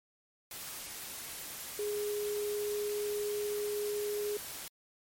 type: tone in noise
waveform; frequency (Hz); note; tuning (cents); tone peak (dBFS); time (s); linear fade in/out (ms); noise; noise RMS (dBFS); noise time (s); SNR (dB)
sine; 415.3; G#4; 0; -32; 1.79-4.37; 2; white; -43; 0.51-4.68; +8
effects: MP3 64 kbps